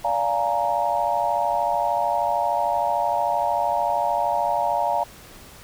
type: chord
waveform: sine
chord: Bb dominant seventh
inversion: first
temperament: just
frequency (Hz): 582.7 / 699.2 / 839.1 / 932.3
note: D5 / F5 / Ab5 / Bb5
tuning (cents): -14 / +2 / +18 / 0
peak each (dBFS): -27 / -24 / -26 / -24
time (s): 0.04-5.04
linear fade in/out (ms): 10
effects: pink hiss -45 dBFS RMS until 5.63 s